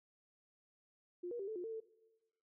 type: tone with pitch steps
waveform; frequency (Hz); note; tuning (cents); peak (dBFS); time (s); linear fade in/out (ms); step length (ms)
sine; 354.1 / 476.5 / 391.9 / 438.3 / 355.7 / 449.5 / 444; F4 / A#4 / G4 / A4 / F4 / A4 / A4; +24 / +38 / 0 / -7 / +32 / +37 / +16; -40; 1.23-1.804; 10; 82
effects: noise-tail reverb RT60 1.0 s tail -18 dB re dry